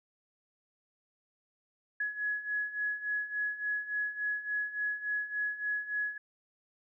sine beating tone pair, 1683 / 1686.5 Hz, G#6 / G#6, +23 / +26 cents, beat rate 3.5 Hz, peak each -37 / -33 dBFS, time 2-6.18 s, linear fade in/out 5 ms, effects none

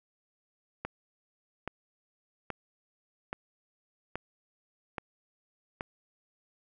click train, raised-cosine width 0.5 ms, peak -19 dBFS, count 7, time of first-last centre 0.85-5.809 s, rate 1.21 Hz, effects none

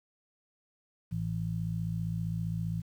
harmonic tone, 55.2 Hz, A1, 6 cents sharp, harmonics 1 / 2 / 3, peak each -43 / -34 / -33 dBFS, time 1.11-2.82 s, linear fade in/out 20 ms, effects 10-bit

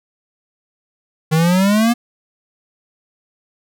square exponential sweep, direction up, 154.5 to 241.5 Hz, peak -12 dBFS, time 1.31-1.94 s, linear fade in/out 20 ms, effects none

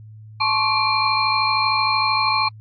sine tone cluster, 866 / 1070 / 1123 / 2379 / 4192 Hz, A5 / C6 / C#6 / D7 / C8, -28 / +38 / +22 / +22 / +2 cents, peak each -23 dBFS, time 0.4-2.49 s, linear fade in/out 10 ms, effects added 108 Hz sine -38 dBFS peak until 2.6 s + AAC 48 kbps

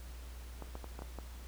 clicks, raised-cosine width 1 ms, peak -30 dBFS, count 6, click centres 0.623 / 0.754 / 0.843 / 0.991 / 1.021 / 1.187 s, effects added 60 Hz sine -45 dBFS peak until 1.47 s + pink hiss -56 dBFS RMS until 1.47 s

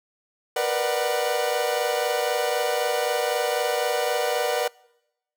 40% pulse tone cluster, 472.4 / 496.3 / 597 / 748 Hz, A#4 / B4 / D5 / F#5, +23 / +8 / +28 / +19 cents, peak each -27 dBFS, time 0.56-4.68 s, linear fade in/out 5 ms, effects noise-tail reverb RT60 0.9 s tail -25 dB re dry

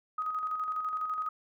sine tone with tremolo, 1256 Hz, D#6, 16 cents sharp, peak -29 dBFS, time 0.18-1.29 s, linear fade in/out 5 ms, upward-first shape square, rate 12 Hz, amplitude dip 40%, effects none

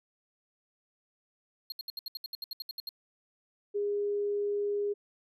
square tone bursts, 4268 Hz, C8, 34 cents sharp, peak -36 dBFS, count 14, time 1.7-2.891 s, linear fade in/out 2 ms, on 21 ms, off 69 ms
sine tone, 409.1 Hz, G#4, 26 cents flat, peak -28 dBFS, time 3.74-4.94 s, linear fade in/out 20 ms
effects none

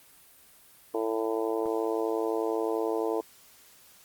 harmonic tone, 111.5 Hz, A2, 23 cents sharp, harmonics 3 / 4 / 5 / 6 / 7 / 8 / 9, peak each -32 / -29 / -37 / -36 / -40 / -39 / -41 dBFS, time 0.94-3.21 s, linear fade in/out 5 ms, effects white hiss -56 dBFS RMS until 4.04 s + Opus 32 kbps

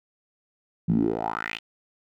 10% pulse tone with band-pass filter sweep, 55.3 Hz, A1, 9 cents sharp, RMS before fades -26 dBFS, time 0.88-1.59 s, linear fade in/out 10 ms, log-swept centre 160 to 3200 Hz, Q 4.8, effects none

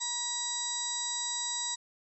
harmonic tone, 960 Hz, B5, 49 cents flat, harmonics 1 / 2 / 4 / 5 / 6 / 7 / 8, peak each -42 / -46 / -36 / -43 / -41 / -46 / -35 dBFS, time 0-1.76 s, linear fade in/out 20 ms, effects none

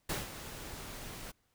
pink noise with ADSR envelope, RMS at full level -34 dBFS, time 0.09-1.32 s, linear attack 7 ms, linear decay 170 ms, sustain -11 dB, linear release 17 ms, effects pink hiss -75 dBFS RMS until 1.54 s

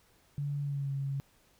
sine tone with pitch glide, 143.4 to 137.88 Hz, D3 to C#3, -41 to -9 cents, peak -31 dBFS, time 0.38-1.2 s, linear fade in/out 0 ms, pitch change -68 cents, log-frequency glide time 0.62-0.91 s, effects pink hiss -66 dBFS RMS until 1.59 s

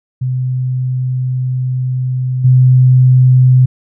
sine tone with level steps, 127.9 Hz, C3, 39 cents flat, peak -13 / -4 dBFS, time 0.21-3.66 s, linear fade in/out 10 ms, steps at 2.44 s, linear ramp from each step 10 ms, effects none

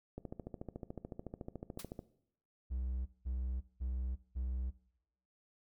click train, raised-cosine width 2 ms, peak -29 dBFS, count 26, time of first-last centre 0.18-1.992 s, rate 13.8 Hz
white noise with exponential decay, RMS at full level -40 dBFS, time 1.79-1.88 s, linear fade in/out 5 ms, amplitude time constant 19 ms
triangle tone bursts, 63 Hz, B1, 35 cents sharp, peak -33 dBFS, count 4, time 2.7-4.71 s, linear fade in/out 20 ms, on 360 ms, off 190 ms
effects noise-tail reverb RT60 0.7 s tail -17 dB re dry + MP3 96 kbps

